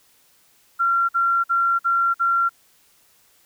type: tone bursts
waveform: sine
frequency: 1372 Hz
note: F6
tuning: 31 cents flat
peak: -16 dBFS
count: 5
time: 0.79-2.494 s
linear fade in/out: 20 ms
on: 300 ms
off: 51 ms
effects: white hiss -58 dBFS RMS until 3.45 s